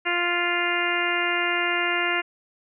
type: harmonic tone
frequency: 349.2 Hz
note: F4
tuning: in tune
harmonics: 1 / 2 / 3 / 4 / 5 / 6 / 7 / 8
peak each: -30 / -31 / -32 / -29 / -29 / -27 / -32 / -30 dBFS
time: 0.05-2.22 s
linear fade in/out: 20 ms
effects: none